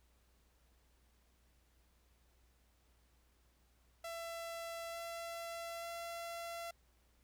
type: tone with pitch steps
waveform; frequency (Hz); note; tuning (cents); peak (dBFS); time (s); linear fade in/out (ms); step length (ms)
sawtooth; 670 / 674.3 / 678.6; E5 / E5 / F5; +28 / +39 / -50; -39; 4.04-6.71; 5; 890
effects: added 60 Hz sine -70 dBFS peak until 7.23 s + pink hiss -75 dBFS RMS until 7.23 s